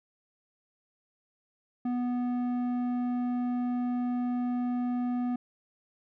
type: tone with low-pass filter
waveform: square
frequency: 245.8 Hz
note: B3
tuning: 8 cents flat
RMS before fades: -30 dBFS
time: 1.85-5.36 s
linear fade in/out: 5 ms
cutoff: 850 Hz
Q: 0.58
effects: none